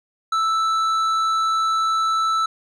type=tone with tanh clipping; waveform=triangle; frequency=1318.5 Hz; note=E6; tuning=in tune; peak=-19 dBFS; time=0.32-2.46 s; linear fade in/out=5 ms; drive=13 dB; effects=none